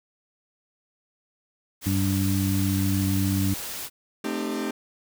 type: noise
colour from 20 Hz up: white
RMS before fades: -34 dBFS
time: 1.81-3.9 s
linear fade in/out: 50 ms
type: harmonic tone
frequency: 96.6 Hz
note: G2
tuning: 25 cents flat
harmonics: 1 / 2 / 3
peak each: -24 / -26 / -27 dBFS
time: 1.86-3.54 s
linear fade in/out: 5 ms
type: chord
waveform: 40% pulse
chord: A half-diminished seventh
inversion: none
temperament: equal with one note detuned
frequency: 220 / 261.6 / 304.7 / 392 Hz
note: A3 / C4 / Eb4 / G4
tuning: 0 / 0 / -36 / 0 cents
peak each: -31 / -32 / -31 / -32 dBFS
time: 4.24-4.71 s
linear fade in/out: 5 ms
effects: none